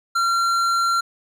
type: tone with tanh clipping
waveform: sine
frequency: 1370 Hz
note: F6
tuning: 34 cents flat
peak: -19 dBFS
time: 0.15-1.01 s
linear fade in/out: 10 ms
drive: 14 dB
effects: none